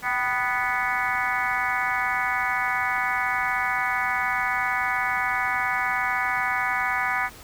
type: harmonic tone with a mistuned harmonic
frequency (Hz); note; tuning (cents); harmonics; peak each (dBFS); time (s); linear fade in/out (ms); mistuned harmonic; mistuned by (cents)
246.9; B3; 0; 3 / 4 / 5 / 6 / 7 / 8 / 9; -30 / -30 / -30 / -30 / -30 / -30 / -30; 0.02-7.3; 50; 3; +54
effects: pink hiss -45 dBFS RMS until 7.43 s